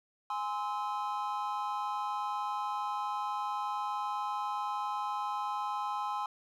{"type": "chord", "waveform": "triangle", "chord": "Ab augmented", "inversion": "none", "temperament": "just", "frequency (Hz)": [830.6, 1038.3, 1297.8], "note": ["Ab5", "C6", "E6"], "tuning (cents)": [0, -14, -27], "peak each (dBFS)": [-34, -34, -38], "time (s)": [0.3, 6.26], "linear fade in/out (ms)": 2, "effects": []}